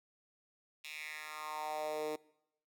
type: tone with high-pass filter sweep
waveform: 10% pulse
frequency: 153.3 Hz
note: D#3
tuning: 25 cents flat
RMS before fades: -41 dBFS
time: 0.84-2.16 s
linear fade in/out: 5 ms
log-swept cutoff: 2900 to 380 Hz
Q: 3.5
effects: noise-tail reverb RT60 0.8 s tail -22 dB re dry

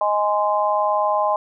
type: chord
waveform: sine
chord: Ab major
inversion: second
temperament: just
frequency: 623 / 830.6 / 1038.3 Hz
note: Eb5 / Ab5 / C6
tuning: +2 / 0 / -14 cents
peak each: -21 dBFS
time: 0.01-1.36 s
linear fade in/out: 2 ms
effects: none

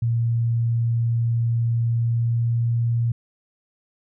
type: tone with pitch glide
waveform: sine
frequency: 116.54 to 117.28 Hz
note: A#2 to A#2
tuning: 0 to +11 cents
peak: -18 dBFS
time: 0.02-3.12 s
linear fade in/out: 5 ms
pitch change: +11 cents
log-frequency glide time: 1.89-2.62 s
effects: none

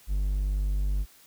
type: tone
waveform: triangle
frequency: 49.39 Hz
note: G1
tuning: 14 cents sharp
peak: -22 dBFS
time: 0.07-1.06 s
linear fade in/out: 50 ms
effects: white hiss -56 dBFS RMS until 1.26 s

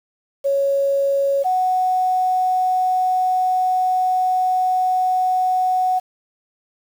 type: tone pair in turn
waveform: sine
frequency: 554.4 / 740 Hz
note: C#5 / F#5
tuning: 0 / 0 cents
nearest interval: perfect fourth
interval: 500 cents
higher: second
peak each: -15 dBFS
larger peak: neither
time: 0.44-1.44 / 1.44-6 s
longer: second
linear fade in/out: 20 ms
effects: 7-bit

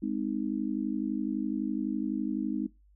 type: chord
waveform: sine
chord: Ab major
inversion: none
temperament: just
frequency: 207.7 / 259.6 / 311.5 Hz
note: Ab3 / C4 / Eb4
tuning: 0 / -13 / +2 cents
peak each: -33 dBFS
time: 0.02-2.67 s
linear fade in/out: 10 ms
effects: noise-tail reverb RT60 0.2 s tail -19 dB re dry + added 50 Hz sine -58 dBFS peak until 2.95 s

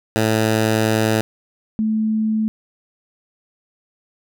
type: tone pair in turn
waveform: 10% pulse / sine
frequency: 110 / 218 Hz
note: A2 / A3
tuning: 0 / -16 cents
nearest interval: octave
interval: 1184 cents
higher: second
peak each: -7 / -16 dBFS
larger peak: first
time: 0.16-1.21 / 1.79-2.48 s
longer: first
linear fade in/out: 0 ms
effects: none

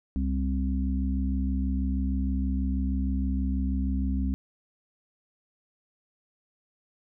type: harmonic tone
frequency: 66.3 Hz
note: C2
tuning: 23 cents sharp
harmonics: 1 / 3 / 4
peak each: -26 / -31 / -32 dBFS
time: 0.16-4.34 s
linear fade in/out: 0 ms
effects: none

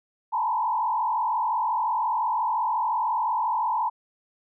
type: tone with frequency modulation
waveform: sine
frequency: 932.3 Hz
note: A#5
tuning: in tune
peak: -22 dBFS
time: 0.32-3.9 s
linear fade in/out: 20 ms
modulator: 45.7 Hz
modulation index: 1.7
effects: none

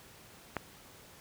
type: click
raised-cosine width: 0.5 ms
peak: -17 dBFS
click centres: 0.567 s
effects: pink hiss -55 dBFS RMS until 1.2 s + high-pass 60 Hz 12 dB/octave

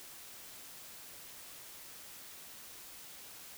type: silence
effects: white hiss -51 dBFS RMS until 3.57 s

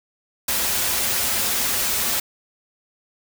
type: noise with comb filter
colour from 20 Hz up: white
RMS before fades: -22 dBFS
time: 0.48-2.2 s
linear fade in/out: 5 ms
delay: 6.5 ms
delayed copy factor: -0.55
effects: none

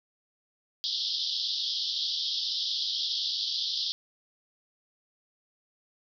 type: band-pass noise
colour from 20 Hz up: pink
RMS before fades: -31 dBFS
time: 0.84-3.92 s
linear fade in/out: 0 ms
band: 3200 to 5300 Hz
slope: 96 dB/octave
effects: none

